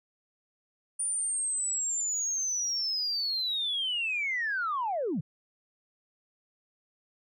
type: linear sweep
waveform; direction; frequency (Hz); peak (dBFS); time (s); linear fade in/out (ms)
sine; down; 9397 to 122.8; -27; 0.99-5.21; 10
effects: tanh soft clip ceiling -23 dBFS